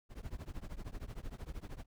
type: noise with tremolo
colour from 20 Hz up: brown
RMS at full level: -40 dBFS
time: 0.09-1.86 s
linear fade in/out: 50 ms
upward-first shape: triangle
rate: 13 Hz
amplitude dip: 100%
effects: none